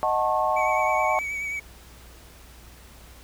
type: chord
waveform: sine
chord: D# half-diminished seventh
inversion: none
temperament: equal with one note detuned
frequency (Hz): 622.3 / 740 / 880 / 1088.4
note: D#5 / F#5 / A5 / C#6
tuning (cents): 0 / 0 / 0 / -32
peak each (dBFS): -26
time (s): 0.03-1.19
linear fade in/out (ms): 0
type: tone with vibrato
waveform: triangle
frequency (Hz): 2265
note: C#7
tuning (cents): +37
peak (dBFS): -26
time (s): 0.56-1.6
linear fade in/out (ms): 10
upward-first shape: triangle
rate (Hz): 9.4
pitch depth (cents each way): 39
effects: added 60 Hz sine -48 dBFS peak until 3.23 s + pink hiss -50 dBFS RMS until 3.23 s